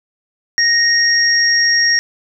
sine tone pair together, 1864.7 / 5588 Hz, A#6 / F8, 0 / 0 cents, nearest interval octave + perfect fifth, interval 1900 cents, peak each -13 dBFS, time 0.58-1.99 s, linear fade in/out 0 ms, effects none

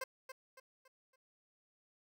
15% pulse tone with echo, 523.3 Hz, C5, in tune, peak -32 dBFS, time 0.01-0.04 s, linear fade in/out 5 ms, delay 280 ms, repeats 4, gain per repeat -8 dB, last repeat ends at 1.16 s, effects none

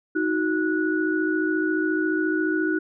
sine tone cluster, 314 / 368.3 / 1468 Hz, D#4 / F#4 / F#6, +16 / -8 / -14 cents, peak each -23 / -26 / -27 dBFS, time 0.15-2.79 s, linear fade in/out 10 ms, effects none

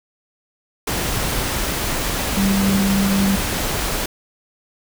sine tone in noise, 196.1 Hz, G3, 1 cent sharp, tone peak -15 dBFS, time 2.37-3.36 s, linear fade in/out 5 ms, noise pink, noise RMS -22 dBFS, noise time 0.87-4.06 s, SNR +4 dB, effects none

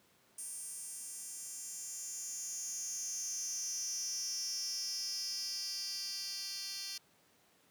10% pulse tone with high-pass filter sweep, 392 Hz, G4, in tune, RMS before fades -41 dBFS, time 0.38-6.98 s, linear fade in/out 5 ms, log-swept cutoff 8600 to 4200 Hz, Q 7.7, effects pink hiss -68 dBFS RMS until 7.7 s + high-pass 150 Hz 12 dB/octave

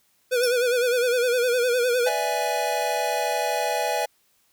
square tone with vibrato, 490 Hz, B4, 14 cents flat, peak -20 dBFS, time 0.31-2.1 s, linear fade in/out 20 ms, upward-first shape sine, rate 9.8 Hz, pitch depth 69 cents each way
sawtooth tone with exponential decay, 5410 Hz, E8, 44 cents sharp, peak -20 dBFS, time 0.43-0.63 s, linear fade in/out 5 ms, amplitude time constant 43 ms
square chord, E dominant seventh, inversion second, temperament equal, 493.9 / 587.3 / 659.3 / 830.6 Hz, B4 / D5 / E5 / G#5, 0 / 0 / 0 / 0 cents, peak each -31 / -30 / -29 / -27 dBFS, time 2.06-4.06 s, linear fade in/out 10 ms
effects white hiss -65 dBFS RMS until 4.52 s

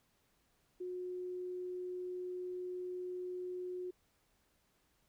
sine tone, 362.6 Hz, F#4, 35 cents flat, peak -39 dBFS, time 0.8-3.91 s, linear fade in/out 10 ms, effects pink hiss -75 dBFS RMS until 5.08 s

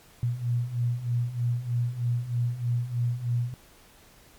sine beating tone pair, 118.4 / 121.6 Hz, A#2 / B2, +27 / -26 cents, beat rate 3.2 Hz, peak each -30 / -26 dBFS, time 0.23-3.54 s, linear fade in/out 0 ms, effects pink hiss -55 dBFS RMS until 4.38 s + MP3 96 kbps

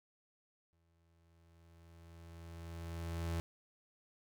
35% pulse tone with exponential growth, 83.7 Hz, E2, 27 cents sharp, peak -33 dBFS, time 0.73-3.4 s, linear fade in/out 0 ms, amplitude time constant 580 ms, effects none

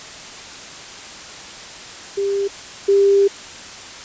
sine tone pair in turn, 397.6 / 397.6 Hz, G4 / G4, +25 / +25 cents, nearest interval unison, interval 0 cents, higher neither, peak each -17 / -10 dBFS, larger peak second, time 2.17-2.48 / 2.88-3.28 s, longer second, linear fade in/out 10 ms, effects white hiss -35 dBFS RMS until 4.04 s + resampled to 16000 Hz

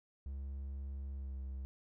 triangle tone with pitch glide, 68.4 to 66.41 Hz, C#2 to C2, -23 to +26 cents, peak -38 dBFS, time 0.26-1.65 s, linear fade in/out 0 ms, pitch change -51 cents, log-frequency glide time 1.14-1.36 s, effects none

